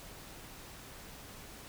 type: silence
effects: pink hiss -50 dBFS RMS until 1.68 s